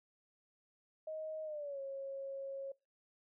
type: tone with pitch glide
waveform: sine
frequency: 627 to 545.8 Hz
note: D#5 to C#5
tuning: +13 to -27 cents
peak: -40 dBFS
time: 1.07-2.72 s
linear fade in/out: 5 ms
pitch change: -240 cents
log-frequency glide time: 1.44-1.8 s
effects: noise-tail reverb RT60 0.3 s tail -26 dB re dry